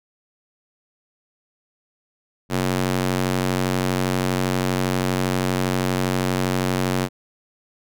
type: tone with high-pass filter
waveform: square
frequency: 46.26 Hz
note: F#1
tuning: in tune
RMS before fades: -22 dBFS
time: 2.49-7.09 s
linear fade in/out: 50 ms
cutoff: 170 Hz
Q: 0.88
effects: none